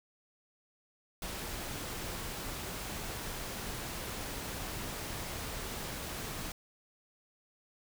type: noise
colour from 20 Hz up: pink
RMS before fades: -40 dBFS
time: 1.22-6.52 s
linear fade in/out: 2 ms
effects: none